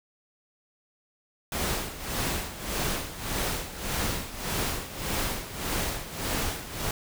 pink noise with tremolo, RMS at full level -28 dBFS, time 1.52-6.91 s, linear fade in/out 2 ms, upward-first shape sine, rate 1.7 Hz, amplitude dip 75%, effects none

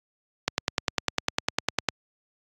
click train, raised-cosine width 0.2 ms, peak -4 dBFS, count 15, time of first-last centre 0.48-1.887 s, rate 9.95 Hz, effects high-pass 80 Hz 12 dB/octave + AAC 64 kbps

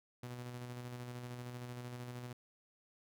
sawtooth tone with tremolo, 122.8 Hz, B2, 9 cents flat, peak -39 dBFS, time 0.23-2.33 s, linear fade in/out 5 ms, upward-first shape square, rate 13 Hz, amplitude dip 30%, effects none

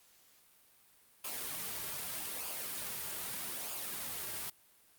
white noise with flanger, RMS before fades -40 dBFS, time 1.24-4.5 s, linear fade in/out 5 ms, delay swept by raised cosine 0.51 to 4.01 ms, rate 0.81 Hz, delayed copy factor -0.5, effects white hiss -65 dBFS RMS until 4.98 s + Opus 48 kbps

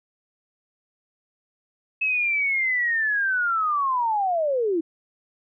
sine linear sweep, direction down, 2597 to 311.1 Hz, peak -20 dBFS, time 2.01-4.81 s, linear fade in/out 10 ms, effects none

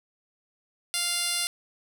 10% pulse tone with band-pass filter, 698.5 Hz, F5, in tune, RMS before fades -28 dBFS, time 0.94-1.47 s, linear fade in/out 0 ms, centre 7600 Hz, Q 1.5, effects none

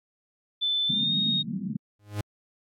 sine tone with pitch glide, 3520 to 3729 Hz, A7 to A#7, 0 to 0 cents, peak -23 dBFS, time 0.61-1.43 s, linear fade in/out 20 ms, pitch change +100 cents, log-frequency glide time 0.86-1.15 s
white band-pass noise, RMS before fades -32 dBFS, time 0.89-1.77 s, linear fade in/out 10 ms, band 150 to 230 Hz, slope 48 dB/octave
45% pulse tone with exponential growth, 103.83 Hz, G#2, in tune, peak -25 dBFS, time 1.99-2.21 s, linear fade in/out 5 ms, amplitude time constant 46 ms
effects AAC 64 kbps

